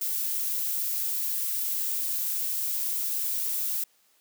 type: noise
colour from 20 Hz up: violet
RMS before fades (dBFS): -29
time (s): 0.01-3.84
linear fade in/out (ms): 5
effects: white hiss -65 dBFS RMS until 4.2 s + high-pass 200 Hz 12 dB/octave